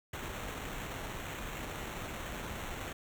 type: noise with sample-and-hold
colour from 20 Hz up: pink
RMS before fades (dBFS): -41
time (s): 0.13-2.93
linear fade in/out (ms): 5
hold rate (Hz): 4900
effects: none